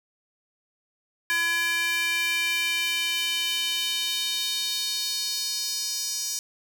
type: tone with high-pass filter sweep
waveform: square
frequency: 337.1 Hz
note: E4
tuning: 39 cents sharp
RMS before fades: -27 dBFS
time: 1.3-6.39 s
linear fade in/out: 0 ms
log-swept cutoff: 1800 to 5700 Hz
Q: 3.1
effects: none